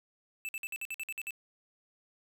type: tone bursts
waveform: square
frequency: 2637 Hz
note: E7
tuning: in tune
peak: -36 dBFS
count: 10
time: 0.45-1.307 s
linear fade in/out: 0 ms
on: 38 ms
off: 53 ms
effects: none